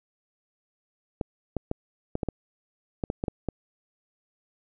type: clicks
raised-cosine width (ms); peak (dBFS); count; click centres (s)
2; -14; 11; 1.212 / 1.567 / 1.714 / 2.154 / 2.232 / 2.287 / 3.038 / 3.101 / 3.239 / 3.282 / 3.487
effects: none